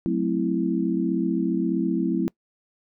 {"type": "chord", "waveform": "sine", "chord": "F# half-diminished seventh", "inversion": "none", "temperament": "equal", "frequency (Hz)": [185, 220, 261.6, 329.6], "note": ["F#3", "A3", "C4", "E4"], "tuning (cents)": [0, 0, 0, 0], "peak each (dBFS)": [-26, -28, -27, -25], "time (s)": [0.06, 2.28], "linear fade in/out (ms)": 0, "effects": ["noise-tail reverb RT60 0.1 s tail -24 dB re dry"]}